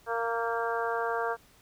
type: harmonic tone with a mistuned harmonic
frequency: 231.3 Hz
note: A#3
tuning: 13 cents flat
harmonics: 2 / 3 / 4 / 5 / 6 / 7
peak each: -32 / -34 / -35 / -36 / -37 / -37 dBFS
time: 0.06-1.37 s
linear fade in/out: 50 ms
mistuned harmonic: 7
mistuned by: -24 cents
effects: pink hiss -60 dBFS RMS until 1.61 s